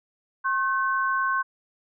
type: tone pair together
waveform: sine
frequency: 1076 / 1527.9 Hz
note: C6 / G6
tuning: +48 / -45 cents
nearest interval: tritone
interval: 607 cents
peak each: -24 / -25 dBFS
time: 0.44-1.43 s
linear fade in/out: 20 ms
effects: none